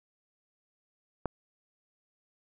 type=click; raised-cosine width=1 ms; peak=-16 dBFS; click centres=1.257 s; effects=none